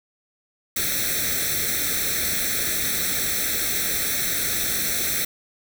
white noise with comb filter, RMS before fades -24 dBFS, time 0.76-5.25 s, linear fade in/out 5 ms, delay 0.51 ms, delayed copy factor +0.95, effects none

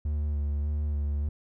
triangle tone with vibrato, 73.42 Hz, D2, in tune, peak -24 dBFS, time 0.05-1.29 s, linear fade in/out 5 ms, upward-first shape square, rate 1.7 Hz, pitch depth 22 cents each way, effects none

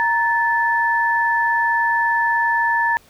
sine tone pair together, 932.3 / 1748.8 Hz, A#5 / A6, 0 / -11 cents, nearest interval major seventh, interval 1089 cents, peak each -18 dBFS, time 0-2.97 s, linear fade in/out 0 ms, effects pink hiss -52 dBFS RMS until 3.09 s

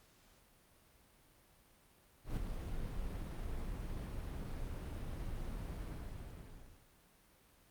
brown noise with ADSR envelope, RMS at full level -36 dBFS, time 2.24-6.91 s, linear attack 130 ms, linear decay 6 ms, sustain -6 dB, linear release 1100 ms, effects pink hiss -67 dBFS RMS until 7.7 s + Opus 48 kbps

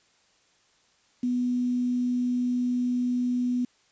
sine tone with quantisation, 246.9 Hz, B3, in tune, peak -23 dBFS, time 1.23-3.65 s, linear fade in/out 5 ms, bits 8, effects white hiss -64 dBFS RMS until 3.91 s + resampled to 16000 Hz

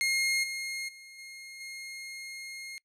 sawtooth tone with level steps, 2140 Hz, C7, 38 cents sharp, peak -22 / -30 / -44 / -40 / -36 dBFS, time 0.01-2.78 s, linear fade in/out 0 ms, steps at 0.43 / 0.88 / 1.18 / 1.6 s, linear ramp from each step 10 ms, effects noise-tail reverb RT60 0.1 s tail -25 dB re dry + low-pass 11000 Hz 12 dB/octave

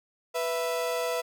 35% pulse tone pair together, 493.9 / 662.7 Hz, B4 / E5, 0 / +9 cents, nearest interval perfect fourth, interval 509 cents, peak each -28 / -29 dBFS, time 0.34-1.22 s, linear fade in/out 20 ms, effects none

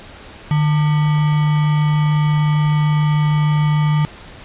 sine tone with sample-and-hold, 151.1 Hz, D3, 50 cents sharp, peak -12 dBFS, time 0.51-4.05 s, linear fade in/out 0 ms, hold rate 1050 Hz, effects pink hiss -38 dBFS RMS until 4.44 s + resampled to 8000 Hz

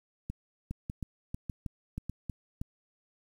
two click trains, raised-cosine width 5 ms, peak -23 / -23 dBFS, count 7 / 4, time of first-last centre 0.71-2.615 / 0.3-2.096 s, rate 3.15 / 1.67 Hz, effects 9-bit

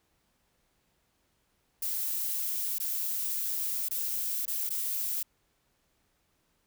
violet noise with dropouts, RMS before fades -32 dBFS, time 1.82-5.23 s, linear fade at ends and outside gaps 5 ms, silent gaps 2.785-2.8 / 3.886-3.909 / 4.455-4.478 / 4.693-4.703 s, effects pink hiss -73 dBFS RMS until 6.66 s

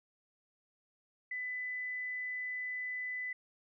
sine tone, 2000 Hz, B6, 21 cents sharp, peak -36 dBFS, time 1.31-3.33 s, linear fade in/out 5 ms, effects none

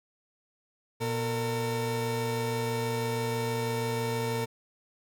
30% pulse tone pair together, 120.2 / 454.6 Hz, B2 / A#4, -46 / -43 cents, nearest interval octave + major seventh, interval 2303 cents, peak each -29 / -28 dBFS, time 1-4.46 s, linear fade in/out 20 ms, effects none

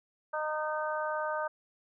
harmonic tone, 307.1 Hz, D#4, 23 cents flat, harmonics 2 / 3 / 4 / 5, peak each -34 / -36 / -37 / -38 dBFS, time 0.33-1.48 s, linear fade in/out 10 ms, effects none

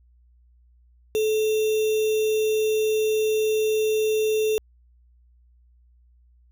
sine tone with sample-and-hold, 433.5 Hz, A4, 26 cents flat, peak -19 dBFS, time 1.15-4.58 s, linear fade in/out 0 ms, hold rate 3150 Hz, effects added 60 Hz sine -54 dBFS peak until 6.51 s

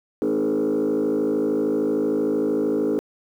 sine tone with frequency modulation, 360 Hz, F#4, 47 cents flat, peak -17 dBFS, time 0.22-2.99 s, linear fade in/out 0 ms, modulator 53.1 Hz, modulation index 2.2, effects tanh soft clip ceiling -17 dBFS + 9-bit

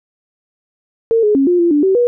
sine tone with pitch steps, 455.5 / 419.8 / 273.3 / 354.2 / 342.8 / 293.3 / 382.6 / 483.8 Hz, A#4 / G#4 / C#4 / F4 / F4 / D4 / G4 / B4, -40 / +19 / -24 / +24 / -32 / -2 / -42 / -36 cents, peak -9 dBFS, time 1.11-2.07 s, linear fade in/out 0 ms, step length 120 ms, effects none

